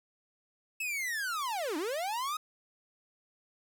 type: linear two-way sweep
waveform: 45% pulse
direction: down then up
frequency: 2637 to 285.2 to 1277 Hz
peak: -32 dBFS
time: 0.8-2.37 s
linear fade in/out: 5 ms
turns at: 1.77 s
effects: 12-bit